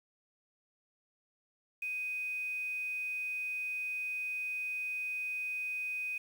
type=tone with quantisation; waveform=sine; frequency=2500 Hz; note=D#7; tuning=8 cents sharp; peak=-34 dBFS; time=1.82-6.18 s; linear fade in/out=5 ms; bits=9; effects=none